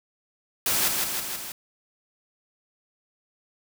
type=noise with echo; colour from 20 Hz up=white; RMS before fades=-24 dBFS; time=0.66-0.88 s; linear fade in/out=2 ms; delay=160 ms; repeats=4; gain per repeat=-3 dB; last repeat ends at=1.52 s; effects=none